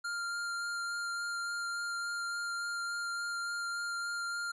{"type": "tone with vibrato", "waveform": "square", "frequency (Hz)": 1396.9, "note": "F6", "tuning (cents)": 0, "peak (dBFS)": -35, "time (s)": [0.04, 4.52], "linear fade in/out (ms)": 10, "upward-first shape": "sine", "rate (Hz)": 3.5, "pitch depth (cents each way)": 9, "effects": ["resampled to 22050 Hz"]}